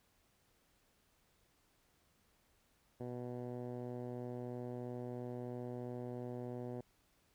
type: tone with low-pass filter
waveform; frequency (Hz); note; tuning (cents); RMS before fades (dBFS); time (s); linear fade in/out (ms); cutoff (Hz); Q
10% pulse; 123; B2; -7; -44; 3-6.81; 5; 590; 0.79
effects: pink hiss -74 dBFS RMS until 7.34 s